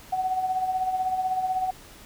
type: tone with tremolo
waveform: sine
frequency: 748 Hz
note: F#5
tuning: 19 cents sharp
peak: -21 dBFS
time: 0.12-1.71 s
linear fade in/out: 10 ms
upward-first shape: sine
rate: 16 Hz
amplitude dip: 55%
effects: pink hiss -48 dBFS RMS until 2.05 s